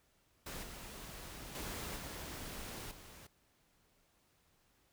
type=noise with level steps; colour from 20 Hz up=pink; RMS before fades=-45 / -49 / -43 / -46 / -55 dBFS; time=0.46-3.27 s; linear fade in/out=5 ms; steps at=0.63 / 1.55 / 1.96 / 2.91 s; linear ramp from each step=2 ms; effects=pink hiss -73 dBFS RMS until 4.92 s